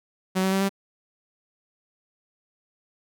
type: tone with pitch steps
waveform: sawtooth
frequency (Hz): 187.5 / 190.34 / 193.22 / 196.14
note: F#3 / F#3 / G3 / G3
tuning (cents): +23 / +49 / -25 / +1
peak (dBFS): -17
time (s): 0.35-0.694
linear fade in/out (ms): 20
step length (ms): 86
effects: none